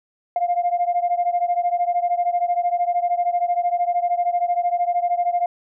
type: beating tone pair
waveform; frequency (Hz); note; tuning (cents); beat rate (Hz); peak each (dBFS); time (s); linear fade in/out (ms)
sine; 698.5 / 711.5; F5 / F5; 0 / +32; 13; -19 / -21; 0.36-5.46; 2
effects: tanh soft clip ceiling -12 dBFS